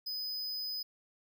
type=tone; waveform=square; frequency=5010 Hz; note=D#8; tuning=11 cents sharp; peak=-36 dBFS; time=0.06-0.83 s; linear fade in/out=10 ms; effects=none